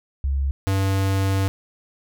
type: tone pair in turn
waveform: sine / square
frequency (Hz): 68.5 / 96.87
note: C#2 / G2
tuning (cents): -20 / -20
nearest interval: tritone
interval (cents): 600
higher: second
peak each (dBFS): -19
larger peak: neither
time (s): 0.24-0.51 / 0.67-1.48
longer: second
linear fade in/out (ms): 0
effects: none